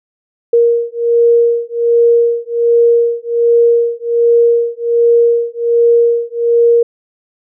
sine beating tone pair, 468.8 / 470.1 Hz, A#4 / A#4, +10 / +15 cents, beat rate 1.3 Hz, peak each -11 dBFS, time 0.53-6.83 s, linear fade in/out 5 ms, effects none

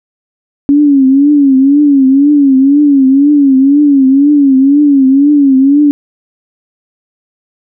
sine tone with vibrato, 278.6 Hz, C#4, 9 cents sharp, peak -3 dBFS, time 0.69-5.91 s, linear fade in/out 0 ms, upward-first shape triangle, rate 2 Hz, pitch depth 120 cents each way, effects none

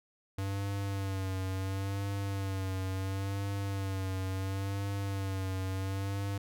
square tone with vibrato, 97 Hz, G2, 18 cents flat, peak -33 dBFS, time 0.38-6.38 s, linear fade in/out 5 ms, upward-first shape sine, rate 0.72 Hz, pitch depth 46 cents each way, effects none

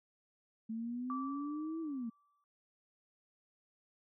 sine exponential two-way sweep, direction up then down, 220 to 330 to 220 Hz, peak -37 dBFS, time 0.69-2.1 s, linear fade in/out 10 ms, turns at 1.81 s
sine tone with exponential decay, 1161 Hz, D6, 20 cents flat, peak -37 dBFS, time 1.1-2.44 s, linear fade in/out 1 ms, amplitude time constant 290 ms
effects none

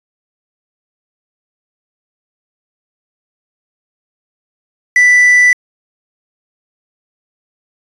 triangle tone with quantisation, 1978 Hz, B6, 2 cents sharp, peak -3 dBFS, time 4.96-5.53 s, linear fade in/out 2 ms, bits 5, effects resampled to 24000 Hz

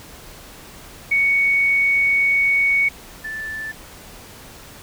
sine tone pair in turn, 2228 / 1757.7 Hz, C#7 / A6, +8 / -2 cents, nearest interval major third, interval 410 cents, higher first, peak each -14 / -26 dBFS, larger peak first, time 1.11-2.89 / 3.24-3.72 s, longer first, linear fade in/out 10 ms, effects pink hiss -41 dBFS RMS until 4.82 s

